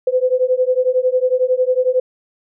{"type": "beating tone pair", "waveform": "sine", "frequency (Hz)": [503, 514], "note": ["B4", "C5"], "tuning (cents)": [32, -31], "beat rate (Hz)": 11, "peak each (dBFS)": -16, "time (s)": [0.07, 2], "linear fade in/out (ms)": 5, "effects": []}